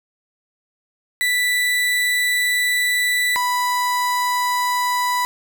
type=tone pair in turn; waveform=35% pulse; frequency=1975.5 / 987.8 Hz; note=B6 / B5; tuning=0 / 0 cents; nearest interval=octave; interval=1200 cents; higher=first; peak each=-15 / -16 dBFS; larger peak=first; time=1.21-3.36 / 3.36-5.25 s; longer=first; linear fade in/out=0 ms; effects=none